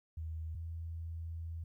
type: tone pair in turn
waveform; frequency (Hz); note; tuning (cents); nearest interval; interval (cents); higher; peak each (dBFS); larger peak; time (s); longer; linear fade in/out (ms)
sine; 80.1 / 82.45; E2 / E2; -49 / +1; minor second; 50; second; -38 / -39; first; 0.17-0.55 / 0.55-1.64; second; 5
effects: 13-bit